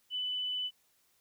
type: tone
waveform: sine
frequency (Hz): 2995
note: F#7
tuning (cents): +20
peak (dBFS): -32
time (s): 0.1-0.71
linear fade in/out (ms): 50
effects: white hiss -71 dBFS RMS until 1.2 s